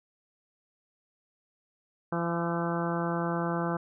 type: harmonic tone with a mistuned harmonic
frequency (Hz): 170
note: F3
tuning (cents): -46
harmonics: 1 / 2 / 3 / 4 / 5 / 6 / 7 / 8 / 9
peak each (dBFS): -31 / -34 / -36 / -37 / -38 / -39 / -39 / -40 / -41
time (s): 2.12-3.77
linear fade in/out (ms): 5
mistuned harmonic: 8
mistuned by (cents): -31
effects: none